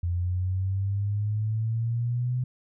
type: exponential sweep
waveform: sine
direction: up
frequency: 86.1 to 126.8 Hz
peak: -24 dBFS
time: 0.03-2.44 s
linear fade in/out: 5 ms
effects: none